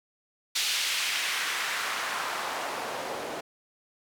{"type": "noise with band-pass filter sweep", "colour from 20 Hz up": "white", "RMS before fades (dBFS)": -31, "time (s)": [0.55, 3.41], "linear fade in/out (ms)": 10, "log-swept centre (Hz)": [3600, 480], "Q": 1.2, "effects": []}